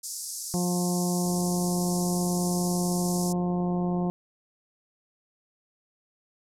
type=band-pass noise; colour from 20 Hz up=pink; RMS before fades=-36 dBFS; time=0.03-3.33 s; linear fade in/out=10 ms; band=5100 to 12000 Hz; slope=48 dB/octave
type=harmonic tone; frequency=177.6 Hz; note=F3; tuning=29 cents sharp; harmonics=1 / 2 / 3 / 4 / 5 / 6; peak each=-25 / -32 / -39 / -36 / -41 / -45 dBFS; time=0.54-4.1 s; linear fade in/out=0 ms
type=click train; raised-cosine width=2 ms; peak=-32 dBFS; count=140; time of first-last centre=1.26-4.068 s; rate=49.5 Hz
effects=none